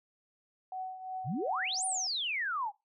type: tone with tremolo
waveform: sine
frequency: 749 Hz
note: F#5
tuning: 21 cents sharp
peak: -34 dBFS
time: 0.72-2.07 s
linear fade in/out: 2 ms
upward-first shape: triangle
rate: 2.8 Hz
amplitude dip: 70%
type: exponential two-way sweep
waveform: sine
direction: up then down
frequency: 104.6 to 9700 to 771 Hz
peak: -31 dBFS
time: 1.24-2.72 s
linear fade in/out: 50 ms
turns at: 1.85 s
effects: noise-tail reverb RT60 0.2 s tail -19 dB re dry